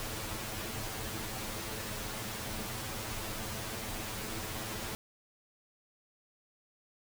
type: noise with comb filter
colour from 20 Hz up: pink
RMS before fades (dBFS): -39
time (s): 0-4.95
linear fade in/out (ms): 0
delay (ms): 9.2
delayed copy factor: +0.9
effects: none